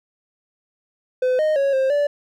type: tone with pitch steps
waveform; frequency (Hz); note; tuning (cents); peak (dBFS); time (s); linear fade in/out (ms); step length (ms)
triangle; 508 / 618 / 553 / 530 / 580; B4 / D#5 / C#5 / C5 / D5; +49 / -12 / -4 / +22 / -22; -14; 1.22-2.07; 5; 170
effects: none